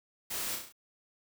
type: noise with echo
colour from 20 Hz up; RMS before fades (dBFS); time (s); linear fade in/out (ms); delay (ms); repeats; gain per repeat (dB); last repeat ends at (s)
white; -37; 0.3-0.56; 10; 33; 5; -4; 0.725
effects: none